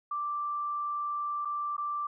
sine tone with dropouts, 1174.7 Hz, D6, in tune, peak -30 dBFS, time 0.11-2.07 s, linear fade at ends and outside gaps 5 ms, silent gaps 1.45-1.454 / 1.767-1.779 s, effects none

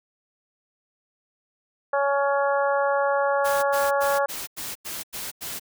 harmonic tone, 280 Hz, C#4, 18 cents sharp, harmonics 2 / 3 / 4 / 5 / 6, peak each -22 / -26 / -28 / -30 / -32 dBFS, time 1.93-4.26 s, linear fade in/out 5 ms
white noise bursts, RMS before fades -33 dBFS, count 8, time 3.44-5.597 s, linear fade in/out 20 ms, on 190 ms, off 91 ms
effects none

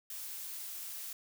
blue noise, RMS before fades -43 dBFS, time 0.1-1.13 s, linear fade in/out 2 ms, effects none

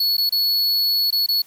square tone with dropouts, 4395 Hz, C#8, 16 cents flat, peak -17 dBFS, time 0-1.42 s, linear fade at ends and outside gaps 5 ms, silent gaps 0.169-0.179 / 0.294-0.322 / 1.106-1.125 / 1.263-1.286 s, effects white hiss -52 dBFS RMS until 1.46 s

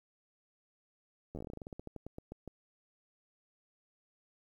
slowing click train, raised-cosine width 2 ms, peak -30 dBFS, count 21, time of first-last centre 1.35-2.477 s, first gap 11 ms, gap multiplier 1.15, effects 11-bit

